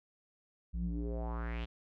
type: tone with low-pass filter sweep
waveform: square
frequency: 57.9 Hz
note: A#1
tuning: 11 cents flat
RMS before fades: -37 dBFS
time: 0.73-1.66 s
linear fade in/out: 20 ms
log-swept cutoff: 120 to 3400 Hz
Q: 3.8
effects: none